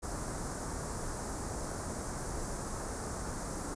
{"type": "band-stop noise", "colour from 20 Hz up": "pink", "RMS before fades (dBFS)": -38, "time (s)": [0.02, 3.75], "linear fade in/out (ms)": 20, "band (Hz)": [1500, 6000], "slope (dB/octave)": 24, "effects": ["resampled to 22050 Hz"]}